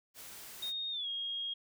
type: noise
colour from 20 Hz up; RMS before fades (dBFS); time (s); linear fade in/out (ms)
white; -49; 0.14-0.73; 50
type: tone with pitch glide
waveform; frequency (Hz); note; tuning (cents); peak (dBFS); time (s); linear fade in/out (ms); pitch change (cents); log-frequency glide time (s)
sine; 3705 to 3263; A#7 to G#7; -11 to -31; -35; 0.62-1.54; 10; -220; 0.91-1.08
effects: none